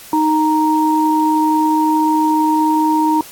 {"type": "tone pair together", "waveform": "sine", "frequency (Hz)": [311.1, 932.3], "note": ["D#4", "A#5"], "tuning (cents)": [0, 0], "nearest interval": "octave + perfect fifth", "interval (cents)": 1900, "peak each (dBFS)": -14, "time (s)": [0.13, 3.21], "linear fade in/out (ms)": 2, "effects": ["white hiss -37 dBFS RMS until 3.31 s", "AAC 64 kbps"]}